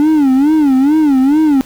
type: tone with vibrato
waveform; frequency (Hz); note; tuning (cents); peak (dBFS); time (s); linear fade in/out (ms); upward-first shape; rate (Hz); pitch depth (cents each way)
triangle; 286.1; D4; -45; -5; 0-1.61; 0; sine; 2.3; 170
effects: pink hiss -38 dBFS RMS until 1.65 s